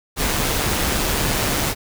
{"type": "noise with amplitude modulation", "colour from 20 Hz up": "pink", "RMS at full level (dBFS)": -19, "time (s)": [0.16, 1.75], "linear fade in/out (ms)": 50, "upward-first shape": "sine", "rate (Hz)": 147, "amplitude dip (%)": 35, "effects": []}